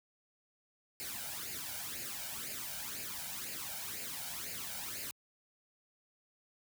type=noise with flanger; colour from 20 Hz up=white; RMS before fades=-42 dBFS; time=1-5.11 s; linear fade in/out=0 ms; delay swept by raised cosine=0.42 to 1.35 ms; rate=2 Hz; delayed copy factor=+0.7; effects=high-pass 60 Hz 12 dB/octave